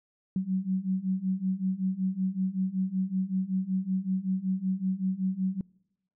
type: beating tone pair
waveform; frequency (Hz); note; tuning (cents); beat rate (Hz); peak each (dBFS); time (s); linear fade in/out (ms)
sine; 185.4 / 190.7; F#3 / G3; +4 / -47; 5.3; -30 / -29; 0.36-5.61; 2
effects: noise-tail reverb RT60 0.9 s tail -25 dB re dry